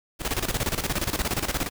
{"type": "noise with tremolo", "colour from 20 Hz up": "pink", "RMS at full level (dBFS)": -25, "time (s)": [0.19, 1.7], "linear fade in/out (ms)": 50, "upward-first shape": "square", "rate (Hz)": 17, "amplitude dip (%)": 75, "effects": []}